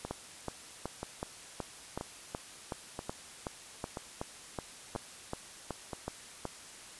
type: two click trains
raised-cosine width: 1 ms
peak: -21 / -23 dBFS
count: 18 / 7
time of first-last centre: 0.11-6.453 / 0.05-5.932 s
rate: 2.68 / 1.02 Hz
effects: white hiss -50 dBFS RMS until 6.99 s + resampled to 24000 Hz